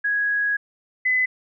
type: tone pair in turn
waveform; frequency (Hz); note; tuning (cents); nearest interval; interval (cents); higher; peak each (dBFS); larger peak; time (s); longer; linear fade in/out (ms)
sine; 1661.2 / 2016; G#6 / B6; 0 / +35; minor third; 335; second; -19 / -17; second; 0.04-0.57 / 1.05-1.26; first; 10
effects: none